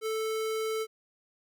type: tone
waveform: square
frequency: 440 Hz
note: A4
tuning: in tune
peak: -30 dBFS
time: 0.01-0.87 s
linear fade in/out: 50 ms
effects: none